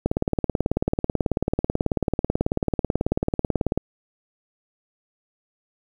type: click train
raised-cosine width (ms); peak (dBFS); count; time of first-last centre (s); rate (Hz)
2; -7; 69; 0.06-3.776; 18.3
effects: 8-bit